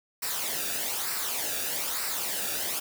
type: noise with flanger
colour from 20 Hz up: white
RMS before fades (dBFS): -31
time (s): 0.22-2.8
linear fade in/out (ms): 10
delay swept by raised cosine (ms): 0.3 to 0.97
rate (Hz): 1.1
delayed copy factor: -0.6
effects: none